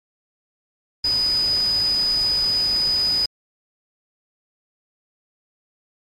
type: tone in noise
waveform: sine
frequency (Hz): 4978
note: D#8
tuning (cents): 0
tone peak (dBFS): -17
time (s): 1.04-3.26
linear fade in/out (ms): 5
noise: pink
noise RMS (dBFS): -34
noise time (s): 1.04-3.26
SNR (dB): +14
effects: low-pass 12000 Hz 12 dB/octave + MP3 64 kbps